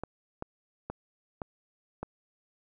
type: clicks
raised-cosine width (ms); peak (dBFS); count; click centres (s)
1; -21; 5; 0.036 / 0.424 / 0.9 / 1.418 / 2.03
effects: none